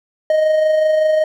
triangle tone with amplitude modulation, 622.3 Hz, D#5, in tune, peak -8 dBFS, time 0.3-1.24 s, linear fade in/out 2 ms, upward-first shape sine, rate 25.3 Hz, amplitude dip 35%, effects none

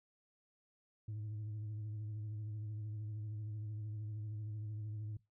sine tone with vibrato, 106.6 Hz, G#2, 46 cents sharp, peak -38 dBFS, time 1.08-5.17 s, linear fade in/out 5 ms, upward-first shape sine, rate 13 Hz, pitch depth 38 cents each way, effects noise-tail reverb RT60 0.2 s tail -20 dB re dry + tanh soft clip ceiling -39 dBFS

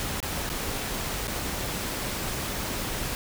pink noise with dropouts, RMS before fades -31 dBFS, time 0-3.15 s, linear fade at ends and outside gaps 0 ms, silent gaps 0.203-0.228 / 0.492-0.5 / 1.272-1.279 s, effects none

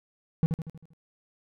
triangle tone with echo, 161.4 Hz, E3, 36 cents flat, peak -16 dBFS, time 0.43-0.46 s, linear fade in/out 0 ms, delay 79 ms, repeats 6, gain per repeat -6 dB, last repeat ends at 0.934 s, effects none

